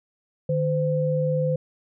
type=tone pair together; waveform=sine; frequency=152.5 / 512.9 Hz; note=D#3 / C5; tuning=-34 / -35 cents; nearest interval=octave + major sixth; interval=2099 cents; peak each=-23 dBFS; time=0.49-1.56 s; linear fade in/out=5 ms; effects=none